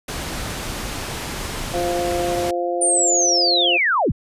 pink low-pass noise, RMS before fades -28 dBFS, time 0.08-2.51 s, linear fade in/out 5 ms, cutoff 11000 Hz, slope 12 dB/octave
harmonic tone, 174.61 Hz, F3, in tune, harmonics 2 / 3 / 4, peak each -24 / -24 / -24 dBFS, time 1.73-3.78 s, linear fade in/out 20 ms
sine linear sweep, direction down, 9200 to 32.15 Hz, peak -15 dBFS, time 2.81-4.12 s, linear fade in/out 10 ms
effects resampled to 32000 Hz

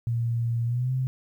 sine tone with pitch glide, 117 to 129.82 Hz, A#2 to C3, +7 to -13 cents, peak -23 dBFS, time 0.07-1.07 s, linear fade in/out 0 ms, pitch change +180 cents, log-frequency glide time 0.65-0.92 s, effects 10-bit

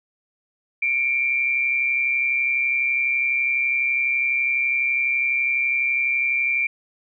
sine tone pair together, 2228 / 2360 Hz, C#7 / D7, +8 / +8 cents, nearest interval minor second, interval 100 cents, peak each -27 / -19 dBFS, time 0.82-6.67 s, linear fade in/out 5 ms, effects none

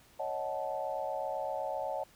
sine chord, D# half-diminished seventh, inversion third, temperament equal with one note detuned, 554.4 / 622.3 / 740 / 872.4 Hz, C#5 / D#5 / F#5 / A5, 0 / 0 / 0 / -15 cents, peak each -38 / -38 / -39 / -39 dBFS, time 0.19-2.04 s, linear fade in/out 10 ms, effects pink hiss -61 dBFS RMS until 2.15 s

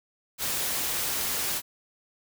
white noise, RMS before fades -29 dBFS, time 0.38-1.62 s, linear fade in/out 50 ms, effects none

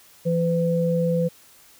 sine tone pair together, 168.52 / 505 Hz, E3 / B4, +38 / +39 cents, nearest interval octave + perfect fifth, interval 1901 cents, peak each -21 / -22 dBFS, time 0.25-1.29 s, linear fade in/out 20 ms, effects white hiss -52 dBFS RMS until 1.79 s

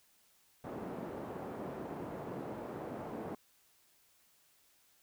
pink band-pass noise, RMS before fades -43 dBFS, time 0.64-3.35 s, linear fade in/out 2 ms, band 200 to 750 Hz, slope 12 dB/octave, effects white hiss -69 dBFS RMS until 5.02 s

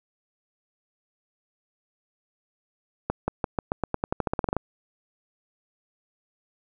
accelerating click train, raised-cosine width 1 ms, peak -10 dBFS, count 17, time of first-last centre 3.1-4.566 s, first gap 180 ms, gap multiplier 0.9, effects none

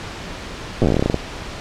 slowing click train, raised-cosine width 2 ms, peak -3 dBFS, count 16, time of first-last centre 0.82-1.143 s, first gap 8 ms, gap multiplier 1.13, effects pink hiss -31 dBFS RMS until 1.6 s + low-pass 5000 Hz 12 dB/octave

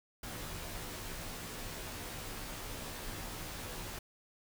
pink noise with comb filter, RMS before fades -43 dBFS, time 0.23-3.99 s, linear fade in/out 5 ms, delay 15 ms, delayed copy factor -0.95, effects none

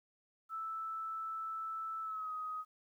sine tone with pitch glide, 1317 to 1257.5 Hz, E6 to D#6, -2 to +18 cents, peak -38 dBFS, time 0.49-2.65 s, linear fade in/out 50 ms, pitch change -80 cents, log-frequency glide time 2.02-2.32 s, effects 12-bit

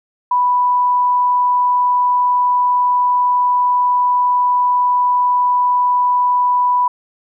sine tone, 987.8 Hz, B5, in tune, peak -11 dBFS, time 0.31-6.88 s, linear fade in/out 5 ms, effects none

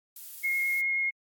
violet noise, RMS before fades -42 dBFS, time 0.16-0.81 s, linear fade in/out 2 ms
sine tone with vibrato, 2152 Hz, C7, 48 cents sharp, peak -25 dBFS, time 0.43-1.11 s, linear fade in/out 20 ms, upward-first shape triangle, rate 9.3 Hz, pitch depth 10 cents each way
effects AAC 64 kbps

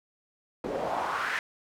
pink noise with band-pass filter sweep, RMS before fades -31 dBFS, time 0.64-1.39 s, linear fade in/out 2 ms, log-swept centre 410 to 1900 Hz, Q 3.3, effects none

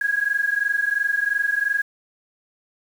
sine tone pair together, 1638.3 / 1661.2 Hz, G#6 / G#6, -24 / 0 cents, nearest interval unison, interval 24 cents, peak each -22 / -22 dBFS, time 0.01-1.82 s, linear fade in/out 5 ms, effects 7-bit

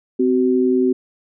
sine tone pair together, 257.5 / 376.2 Hz, C4 / F#4, -28 / +29 cents, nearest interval perfect fifth, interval 657 cents, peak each -16 dBFS, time 0.19-0.93 s, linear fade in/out 10 ms, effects none

